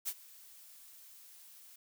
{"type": "noise with ADSR envelope", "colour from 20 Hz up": "blue", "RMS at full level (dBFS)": -35, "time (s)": [0.05, 1.76], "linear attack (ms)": 29, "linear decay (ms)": 54, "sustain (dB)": -21, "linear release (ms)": 5, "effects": []}